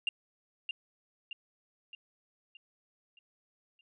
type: tone with echo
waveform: sine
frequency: 2794 Hz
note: F7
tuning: in tune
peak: -26 dBFS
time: 0.07-0.09 s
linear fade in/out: 2 ms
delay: 620 ms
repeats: 6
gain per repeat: -6 dB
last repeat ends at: 3.81 s
effects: tanh soft clip ceiling -23 dBFS